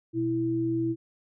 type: tone pair together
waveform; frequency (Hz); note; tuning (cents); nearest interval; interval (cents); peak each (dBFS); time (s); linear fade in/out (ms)
sine; 123.46 / 329.6; B2 / E4; 0 / 0; octave + perfect fourth; 1700; -32 / -25; 0.13-0.96; 50
effects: none